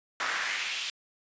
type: noise with high-pass filter sweep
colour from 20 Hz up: brown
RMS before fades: -32 dBFS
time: 0.2-0.9 s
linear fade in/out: 2 ms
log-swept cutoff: 1300 to 3200 Hz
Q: 2.1
effects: resampled to 16000 Hz

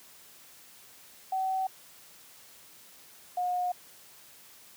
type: tone pair in turn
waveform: sine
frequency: 760 / 720.1 Hz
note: F#5 / F#5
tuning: +46 / -47 cents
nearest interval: minor second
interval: 93 cents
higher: first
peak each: -27 / -27 dBFS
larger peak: neither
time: 1.32-1.67 / 3.37-3.72 s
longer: neither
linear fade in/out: 5 ms
effects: white hiss -54 dBFS RMS until 4.76 s + high-pass 80 Hz 12 dB/octave

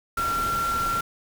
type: tone in noise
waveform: sine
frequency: 1367 Hz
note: F6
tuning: 37 cents flat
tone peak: -23 dBFS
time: 0.17-1.01 s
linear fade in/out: 5 ms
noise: pink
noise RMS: -33 dBFS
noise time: 0.17-1.01 s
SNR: +7 dB
effects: none

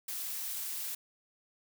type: noise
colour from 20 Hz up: blue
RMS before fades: -38 dBFS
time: 0.08-0.95 s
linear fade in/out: 5 ms
effects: none

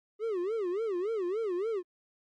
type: tone with vibrato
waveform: triangle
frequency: 400 Hz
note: G4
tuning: 35 cents sharp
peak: -27 dBFS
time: 0.19-1.83 s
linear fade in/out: 50 ms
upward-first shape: sine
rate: 3.5 Hz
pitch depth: 240 cents each way
effects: MP3 48 kbps

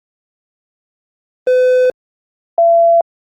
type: tone pair in turn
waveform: triangle / sine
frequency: 506 / 675.4 Hz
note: B4 / E5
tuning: +42 / +42 cents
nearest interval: perfect fourth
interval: 500 cents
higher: second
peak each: -6 dBFS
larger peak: neither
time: 1.47-1.9 / 2.58-3.01 s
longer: neither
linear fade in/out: 2 ms
effects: Opus 24 kbps

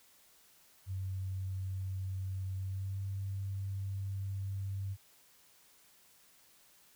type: tone with pitch glide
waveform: sine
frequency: 94.9 to 97.68 Hz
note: F#2 to G2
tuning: +44 to -6 cents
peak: -35 dBFS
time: 0.86-4.97 s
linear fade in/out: 50 ms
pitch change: +50 cents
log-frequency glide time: 2.56-3.03 s
effects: white hiss -64 dBFS RMS until 6.95 s

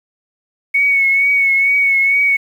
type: tone with vibrato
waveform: sine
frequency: 2217 Hz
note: C#7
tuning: in tune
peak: -10 dBFS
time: 0.74-2.37 s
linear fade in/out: 10 ms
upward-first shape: triangle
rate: 2.2 Hz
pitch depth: 40 cents each way
effects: 7-bit

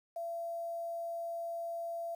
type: tone with quantisation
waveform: sine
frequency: 675 Hz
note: E5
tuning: 41 cents sharp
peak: -36 dBFS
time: 0.16-2.15 s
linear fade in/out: 5 ms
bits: 10
effects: none

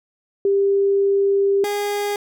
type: tone pair in turn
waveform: sine / 30% pulse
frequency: 396.5 / 409.8 Hz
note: G4 / G#4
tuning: +20 / -23 cents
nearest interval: minor second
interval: 57 cents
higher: second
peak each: -14 / -18 dBFS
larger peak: first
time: 0.45-1.64 / 1.64-2.16 s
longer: first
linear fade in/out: 2 ms
effects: none

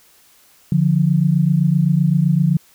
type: tone pair together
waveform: sine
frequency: 146.83 / 174.61 Hz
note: D3 / F3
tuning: 0 / 0 cents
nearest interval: minor third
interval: 300 cents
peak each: -15 dBFS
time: 0.72-2.57 s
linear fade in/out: 2 ms
effects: white hiss -52 dBFS RMS until 2.74 s

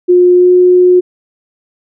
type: tone with pitch glide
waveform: sine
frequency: 357.9 to 361.4 Hz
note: F4 to F#4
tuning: +42 to -41 cents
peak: -3 dBFS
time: 0.08-1.01 s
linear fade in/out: 20 ms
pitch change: +17 cents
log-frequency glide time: 0.35-0.5 s
effects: none

